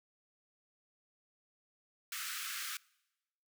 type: high-pass noise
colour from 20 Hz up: pink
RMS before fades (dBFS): -41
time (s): 2.12-2.77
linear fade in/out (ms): 2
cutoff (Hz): 1200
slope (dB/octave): 96
effects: noise-tail reverb RT60 1.0 s tail -25 dB re dry